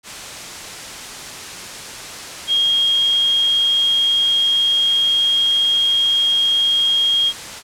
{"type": "tone in noise", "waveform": "sine", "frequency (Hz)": 3251, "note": "G#7", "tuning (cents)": -38, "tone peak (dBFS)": -13, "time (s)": [2.47, 7.33], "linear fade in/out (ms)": 50, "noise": "white", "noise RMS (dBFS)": -31, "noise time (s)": [0.03, 7.63], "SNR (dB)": 15, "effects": ["low-pass 8000 Hz 12 dB/octave"]}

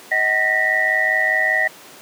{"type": "tone cluster", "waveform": "sine", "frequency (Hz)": [631, 754, 1845, 1950], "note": ["D#5", "F#5", "A#6", "B6"], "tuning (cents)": [24, 32, -18, -23], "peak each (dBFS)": [-25, -26, -19, -18], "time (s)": [0.11, 1.68], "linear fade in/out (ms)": 10, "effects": ["pink hiss -41 dBFS RMS until 2.01 s", "high-pass 300 Hz 12 dB/octave"]}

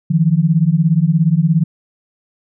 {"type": "beating tone pair", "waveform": "sine", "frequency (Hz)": [154.4, 171.4], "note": ["D#3", "F3"], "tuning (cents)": [-13, -32], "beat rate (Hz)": 17, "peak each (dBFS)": -13, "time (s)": [0.1, 1.64], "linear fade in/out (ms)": 10, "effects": []}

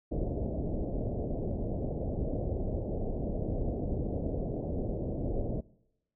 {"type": "low-pass noise", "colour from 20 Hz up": "pink", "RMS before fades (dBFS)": -33, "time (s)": [0.11, 5.61], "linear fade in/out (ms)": 10, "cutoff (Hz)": 650, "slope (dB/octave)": 48, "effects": ["noise-tail reverb RT60 0.9 s tail -23 dB re dry"]}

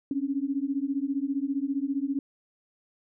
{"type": "beating tone pair", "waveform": "sine", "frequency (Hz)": [269.4, 284.4], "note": ["C#4", "C#4"], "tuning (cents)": [-49, 45], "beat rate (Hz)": 15, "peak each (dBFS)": [-29, -29], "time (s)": [0.11, 2.19], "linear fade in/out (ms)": 2, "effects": []}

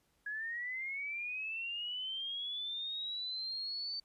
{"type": "linear sweep", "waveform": "sine", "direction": "up", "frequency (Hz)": [1661.2, 4572], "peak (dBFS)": -37, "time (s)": [0.26, 4], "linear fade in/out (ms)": 5, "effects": ["pink hiss -75 dBFS RMS until 4.04 s", "resampled to 32000 Hz"]}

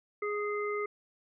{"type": "harmonic tone", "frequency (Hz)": 415.3, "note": "G#4", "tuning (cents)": 0, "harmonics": [1, 3, 5], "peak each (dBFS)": [-32, -37, -39], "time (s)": [0.22, 0.86], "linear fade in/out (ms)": 5, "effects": []}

